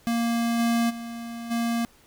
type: tone with level steps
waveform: square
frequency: 233.1 Hz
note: A#3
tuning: in tune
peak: -23 / -21 / -34 / -24 dBFS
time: 0.07-1.85 s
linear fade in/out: 0 ms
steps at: 0.58 / 0.89 / 1.5 s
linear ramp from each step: 20 ms
effects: pink hiss -57 dBFS RMS until 2.06 s